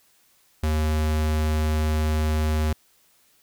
square tone, 77.3 Hz, D#2, 11 cents flat, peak -21 dBFS, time 0.63-2.73 s, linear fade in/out 5 ms, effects white hiss -61 dBFS RMS until 3.42 s

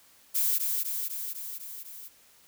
violet noise with echo, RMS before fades -26 dBFS, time 0.34-0.59 s, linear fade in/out 20 ms, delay 250 ms, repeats 6, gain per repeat -3 dB, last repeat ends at 2.09 s, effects white hiss -59 dBFS RMS until 2.47 s

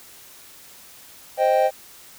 triangle chord, C minor, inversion none, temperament equal, 523.3 / 622.3 / 784 Hz, C5 / Eb5 / G5, 0 / 0 / 0 cents, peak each -18 dBFS, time 1.37-1.71 s, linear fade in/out 50 ms, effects white hiss -46 dBFS RMS until 2.18 s

